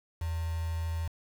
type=tone with quantisation; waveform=sine; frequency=82.41 Hz; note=E2; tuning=in tune; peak=-30 dBFS; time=0.21-1.08 s; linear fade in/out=5 ms; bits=7; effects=none

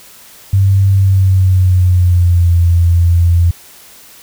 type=tone with pitch glide; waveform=sine; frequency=97.4 to 85.78 Hz; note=G2 to F2; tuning=-11 to -31 cents; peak=-6 dBFS; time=0.53-3.51 s; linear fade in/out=5 ms; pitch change=-220 cents; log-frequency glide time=0.94-2.54 s; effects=white hiss -39 dBFS RMS until 4.22 s

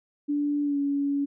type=tone with pitch glide; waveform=sine; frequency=290.7 to 282.4 Hz; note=D4 to C#4; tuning=-18 to +32 cents; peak=-23 dBFS; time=0.28-1.26 s; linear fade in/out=20 ms; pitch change=-50 cents; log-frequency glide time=0.63-0.78 s; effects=none

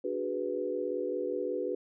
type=chord; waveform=sine; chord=G# half-diminished seventh; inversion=second; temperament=equal; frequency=293.7 / 370 / 415.3 / 493.9 Hz; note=D4 / F#4 / G#4 / B4; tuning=0 / 0 / 0 / 0 cents; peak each=-39 / -35 / -37 / -34 dBFS; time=0.04-1.75 s; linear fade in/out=5 ms; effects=none

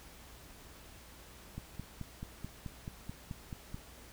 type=click train; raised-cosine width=5 ms; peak=-28 dBFS; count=11; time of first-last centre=1.58-3.745 s; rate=4.62 Hz; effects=added 60 Hz sine -58 dBFS peak until 4.12 s + pink hiss -55 dBFS RMS until 4.12 s

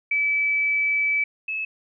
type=tone pair in turn; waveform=sine; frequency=2302 / 2595 Hz; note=D7 / E7; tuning=-35 / -28 cents; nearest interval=major second; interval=207 cents; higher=second; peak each=-19 / -25 dBFS; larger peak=first; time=0.11-1.24 / 1.48-1.65 s; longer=first; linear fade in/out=5 ms; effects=none

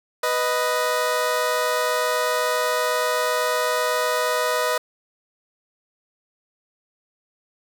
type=tone pair together; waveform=20% pulse; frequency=494.1 / 622 Hz; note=B4 / D#5; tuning=+1 / -1 cents; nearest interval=major third; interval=398 cents; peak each=-18 dBFS; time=0.23-4.78 s; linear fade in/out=5 ms; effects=none

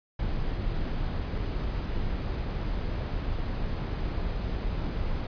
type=noise; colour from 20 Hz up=brown; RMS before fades=-30 dBFS; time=0.19-5.27 s; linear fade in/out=5 ms; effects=resampled to 11025 Hz

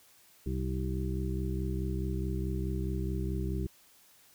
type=harmonic tone; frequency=64.7 Hz; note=C2; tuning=19 cents flat; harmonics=1 / 2 / 3 / 5 / 6; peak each=-33 / -36 / -38 / -40 / -41 dBFS; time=0.46-3.67 s; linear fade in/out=5 ms; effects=white hiss -61 dBFS RMS until 4.34 s

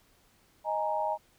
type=chord; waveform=sine; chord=D# suspended fourth; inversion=none; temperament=equal; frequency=622.3 / 830.6 / 932.3 Hz; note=D#5 / G#5 / A#5; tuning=0 / 0 / 0 cents; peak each=-32 / -32 / -32 dBFS; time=0.64-1.18 s; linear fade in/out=50 ms; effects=pink hiss -65 dBFS RMS until 1.38 s

